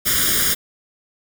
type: noise with comb filter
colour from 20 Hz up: white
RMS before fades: -18 dBFS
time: 0.05-0.55 s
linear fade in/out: 20 ms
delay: 0.58 ms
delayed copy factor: +0.9
effects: none